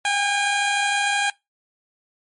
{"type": "tone pair together", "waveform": "15% pulse", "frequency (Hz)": [777.7, 811], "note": ["G5", "G#5"], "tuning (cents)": [-14, -41], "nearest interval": "minor second", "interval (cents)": 73, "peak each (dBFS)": [-23, -13], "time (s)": [0.05, 1.3], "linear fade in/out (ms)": 2, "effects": ["noise-tail reverb RT60 0.2 s tail -23 dB re dry", "MP3 48 kbps"]}